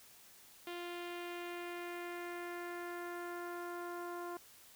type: tone with low-pass filter sweep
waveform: sawtooth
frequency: 349.2 Hz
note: F4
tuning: in tune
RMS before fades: -44 dBFS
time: 0.67-4.37 s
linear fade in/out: 2 ms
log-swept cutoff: 3200 to 1200 Hz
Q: 2.1
effects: white hiss -60 dBFS RMS until 4.75 s